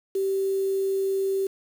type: tone with quantisation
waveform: sine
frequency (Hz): 387.7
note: G4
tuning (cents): -19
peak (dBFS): -22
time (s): 0.15-1.47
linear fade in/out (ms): 5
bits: 7
effects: none